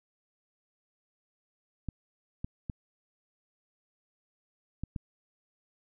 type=clicks; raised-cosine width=5 ms; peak=-22 dBFS; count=5; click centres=1.887 / 2.445 / 2.698 / 4.836 / 4.962 s; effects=none